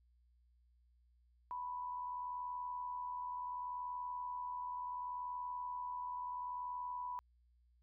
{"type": "tone with amplitude modulation", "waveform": "sine", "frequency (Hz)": 987.8, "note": "B5", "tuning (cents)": 0, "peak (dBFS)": -38, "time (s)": [1.51, 7.19], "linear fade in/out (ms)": 0, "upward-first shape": "sine", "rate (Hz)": 80.7, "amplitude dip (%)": 45, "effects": ["added 60 Hz sine -68 dBFS peak until 7.82 s"]}